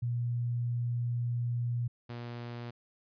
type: tone pair in turn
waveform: sine / sawtooth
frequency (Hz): 120 / 119.48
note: B2 / A#2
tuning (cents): -49 / +43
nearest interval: unison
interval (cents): 8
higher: first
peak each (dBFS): -29 / -35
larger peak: first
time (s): 0.02-1.88 / 2.09-2.71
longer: first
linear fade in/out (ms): 10
effects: resampled to 11025 Hz